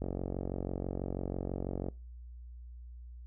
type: click train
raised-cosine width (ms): 2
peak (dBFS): -22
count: 87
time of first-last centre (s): 0.02-1.886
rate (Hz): 46.1
effects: noise-tail reverb RT60 0.3 s tail -23 dB re dry + added 60 Hz sine -45 dBFS peak until 3.26 s